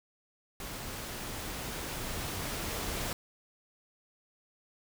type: noise with level ramp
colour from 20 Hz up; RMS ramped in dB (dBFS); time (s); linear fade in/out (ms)
pink; -41 to -35; 0.6-3.13; 2
effects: none